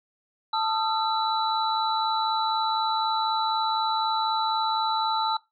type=tone cluster; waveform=sine; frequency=883 / 1244 / 1348 / 3959 Hz; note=A5 / D#6 / E6 / B7; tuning=+6 / -1 / +38 / +3 cents; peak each=-25 / -32 / -31 / -30 dBFS; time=0.53-5.37 s; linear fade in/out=5 ms; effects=noise-tail reverb RT60 0.2 s tail -20 dB re dry